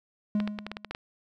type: tone with exponential decay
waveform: triangle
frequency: 208.7 Hz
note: G#3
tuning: 9 cents sharp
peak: -20 dBFS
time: 0.35-0.91 s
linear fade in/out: 2 ms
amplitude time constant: 120 ms
type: clicks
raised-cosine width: 0.3 ms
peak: -18 dBFS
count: 9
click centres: 0.402 / 0.476 / 0.588 / 0.666 / 0.716 / 0.769 / 0.847 / 0.91 / 0.949 s
effects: none